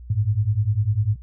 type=beating tone pair; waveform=sine; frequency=99.8 / 109.8 Hz; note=G2 / A2; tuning=+32 / -3 cents; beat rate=10 Hz; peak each=-22 / -21 dBFS; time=0.1-1.16 s; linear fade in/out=5 ms; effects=noise-tail reverb RT60 0.1 s tail -21 dB re dry + added 60 Hz sine -37 dBFS peak until 1.22 s